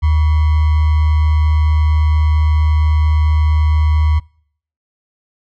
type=tone with sample-and-hold; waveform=sine; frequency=77.2 Hz; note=D#2; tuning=13 cents flat; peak=-9 dBFS; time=0.02-4.2 s; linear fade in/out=20 ms; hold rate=1050 Hz; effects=noise-tail reverb RT60 0.6 s tail -25 dB re dry + low-pass 3000 Hz 12 dB/octave